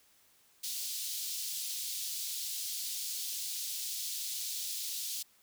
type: high-pass noise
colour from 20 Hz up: pink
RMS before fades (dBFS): -38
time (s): 0.63-5.23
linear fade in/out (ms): 10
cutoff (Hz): 3700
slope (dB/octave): 24
effects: white hiss -66 dBFS RMS until 5.42 s